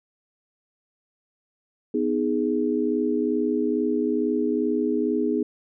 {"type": "chord", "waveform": "sine", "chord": "G# minor", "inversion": "first", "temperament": "just", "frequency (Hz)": [249.2, 311.5, 415.3], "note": ["B3", "D#4", "G#4"], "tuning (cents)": [16, 2, 0], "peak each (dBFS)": -25, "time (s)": [1.94, 5.43], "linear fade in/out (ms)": 5, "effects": []}